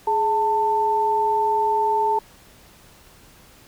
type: tone pair together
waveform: sine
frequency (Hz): 420 / 890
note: G#4 / A5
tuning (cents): +19 / +20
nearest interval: octave + minor second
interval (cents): 1301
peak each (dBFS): -24 / -18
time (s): 0.07-2.19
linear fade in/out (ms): 5
effects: pink hiss -50 dBFS RMS until 3.67 s